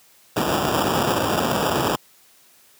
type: noise with sample-and-hold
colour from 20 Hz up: blue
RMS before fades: -21 dBFS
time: 0.36-1.96 s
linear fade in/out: 10 ms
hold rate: 2100 Hz
effects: white hiss -54 dBFS RMS until 2.79 s + high-pass 100 Hz 12 dB/octave